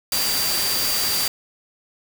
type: tone in noise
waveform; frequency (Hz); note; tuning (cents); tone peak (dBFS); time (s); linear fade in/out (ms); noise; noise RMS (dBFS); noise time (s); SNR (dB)
sine; 4702; D8; +1; -24; 0.12-1.28; 2; white; -23; 0.12-1.28; -4
effects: none